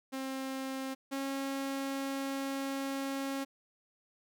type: tone pair in turn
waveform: sawtooth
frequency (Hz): 266 / 272.8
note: C4 / C#4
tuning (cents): +29 / -28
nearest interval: unison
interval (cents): 43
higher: second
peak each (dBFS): -32 / -30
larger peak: second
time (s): 0.12-0.95 / 1.11-3.45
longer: second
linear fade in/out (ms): 20
effects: none